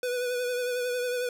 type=tone with vibrato; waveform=square; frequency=493.9 Hz; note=B4; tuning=in tune; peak=-28 dBFS; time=0.03-1.29 s; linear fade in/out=2 ms; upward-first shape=triangle; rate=11 Hz; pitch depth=36 cents each way; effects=none